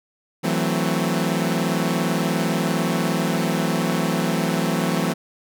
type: chord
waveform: sawtooth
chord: F# half-diminished seventh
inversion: third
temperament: equal with one note detuned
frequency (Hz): 164.81 / 185 / 222.2 / 261.6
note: E3 / F#3 / A3 / C4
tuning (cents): 0 / 0 / +17 / 0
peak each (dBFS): -20 / -21 / -22 / -23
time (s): 0.43-5.14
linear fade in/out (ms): 20
effects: none